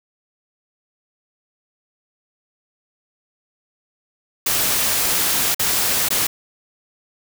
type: noise with dropouts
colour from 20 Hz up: white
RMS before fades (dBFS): -19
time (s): 4.46-6.27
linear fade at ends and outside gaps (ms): 5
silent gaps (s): 5.546-5.594 / 6.087-6.104
effects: none